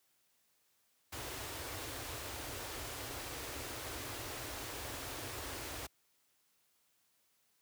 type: band-stop noise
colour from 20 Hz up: pink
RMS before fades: -43 dBFS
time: 1.12-5.87 s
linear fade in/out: 10 ms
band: 130 to 260 Hz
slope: 48 dB/octave
effects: white hiss -75 dBFS RMS until 7.61 s + high-pass 60 Hz 12 dB/octave